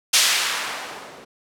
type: noise with low-pass filter sweep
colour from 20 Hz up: violet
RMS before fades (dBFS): -23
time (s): 0.13-1.25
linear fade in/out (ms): 10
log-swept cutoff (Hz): 4300 to 370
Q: 0.71
effects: none